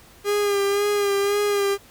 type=tone with vibrato; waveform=45% pulse; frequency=405.2 Hz; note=G#4; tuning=43 cents flat; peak=-19 dBFS; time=0.24-1.78 s; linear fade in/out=50 ms; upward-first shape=sine; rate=1.9 Hz; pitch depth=33 cents each way; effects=pink hiss -50 dBFS RMS until 1.9 s